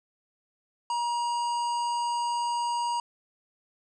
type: harmonic tone with a mistuned harmonic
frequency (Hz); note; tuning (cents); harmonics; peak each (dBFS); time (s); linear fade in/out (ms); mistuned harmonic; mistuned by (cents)
951; A#5; +34; 1 / 3 / 5 / 7 / 9; -26 / -41 / -41 / -47 / -46; 0.9-3; 2; 9; -73
effects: none